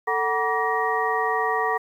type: tone cluster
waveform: sine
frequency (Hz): 444.7 / 749 / 958 / 1156 / 1882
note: A4 / F#5 / A#5 / D6 / A#6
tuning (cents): +18 / +21 / +47 / -28 / +16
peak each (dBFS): -27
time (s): 0.07-1.78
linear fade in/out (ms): 10
effects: 9-bit